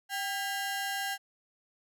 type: ring-modulated tone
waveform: sawtooth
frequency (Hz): 1200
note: D6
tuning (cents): +37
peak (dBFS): -25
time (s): 0.09-1.18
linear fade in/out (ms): 50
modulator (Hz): 417
effects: none